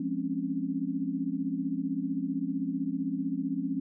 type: chord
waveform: sine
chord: Db major seventh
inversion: first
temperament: equal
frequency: 174.61 / 207.7 / 261.6 / 277.2 Hz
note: F3 / Ab3 / C4 / Db4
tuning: 0 / 0 / 0 / 0 cents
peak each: -37 / -37 / -33 / -32 dBFS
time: 0-3.8 s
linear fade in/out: 5 ms
effects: none